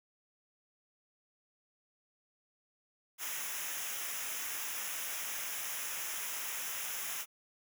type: noise with comb filter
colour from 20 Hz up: white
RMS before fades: -39 dBFS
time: 3.18-7.26 s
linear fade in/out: 50 ms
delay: 0.23 ms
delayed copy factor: -0.75
effects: none